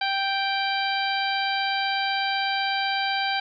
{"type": "harmonic tone", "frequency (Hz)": 784, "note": "G5", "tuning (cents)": 0, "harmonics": [1, 2, 3, 4, 5, 6], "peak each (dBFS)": [-26, -29, -31, -32, -33, -34], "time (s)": [0.01, 3.4], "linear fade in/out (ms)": 5, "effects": []}